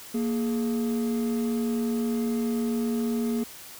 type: tone pair together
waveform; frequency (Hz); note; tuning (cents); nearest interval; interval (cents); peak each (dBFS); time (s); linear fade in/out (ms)
triangle; 233.1 / 419.4; A#3 / G#4; 0 / +17; minor seventh; 1017; -22 / -29; 0.14-3.44; 10
effects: tanh soft clip ceiling -18 dBFS + white hiss -44 dBFS RMS until 3.79 s